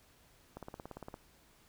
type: click train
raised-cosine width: 1 ms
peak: -30 dBFS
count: 11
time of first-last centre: 0.57-1.141 s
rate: 17.5 Hz
effects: pink hiss -65 dBFS RMS until 1.68 s